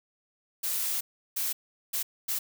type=noise bursts at uneven times; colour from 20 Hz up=blue; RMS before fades=-30 dBFS; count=4; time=0.63-1.01 / 1.36-1.53 / 1.93-2.03 / 2.28-2.39 s; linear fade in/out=10 ms; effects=none